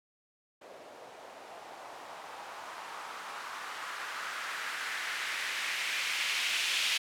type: noise with low-pass filter sweep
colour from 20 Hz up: violet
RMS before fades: -37 dBFS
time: 0.61-6.98 s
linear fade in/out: 10 ms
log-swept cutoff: 550 to 2900 Hz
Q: 1.9
effects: none